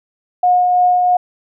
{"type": "tone with tremolo", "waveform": "sine", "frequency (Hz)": 721, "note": "F#5", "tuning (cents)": -45, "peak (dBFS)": -8, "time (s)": [0.43, 1.17], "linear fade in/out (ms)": 5, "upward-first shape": "triangle", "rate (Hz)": 3, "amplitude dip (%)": 30, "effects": []}